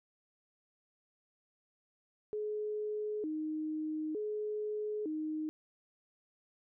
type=tone with vibrato; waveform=sine; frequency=362.3 Hz; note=F#4; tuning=36 cents flat; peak=-34 dBFS; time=2.33-5.49 s; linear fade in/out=0 ms; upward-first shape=square; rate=0.55 Hz; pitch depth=270 cents each way; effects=none